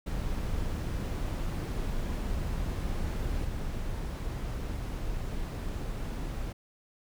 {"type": "noise with level steps", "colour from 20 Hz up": "brown", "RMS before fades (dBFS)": [-32, -34], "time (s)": [0.06, 6.53], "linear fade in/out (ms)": 10, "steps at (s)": 3.44, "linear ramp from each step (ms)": 10, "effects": []}